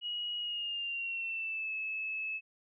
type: tone with pitch glide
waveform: sine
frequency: 2900 to 2599 Hz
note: F#7 to E7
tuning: -35 to -25 cents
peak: -34 dBFS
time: 0.01-2.41 s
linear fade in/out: 50 ms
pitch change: -190 cents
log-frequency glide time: 0.39-1.73 s
effects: none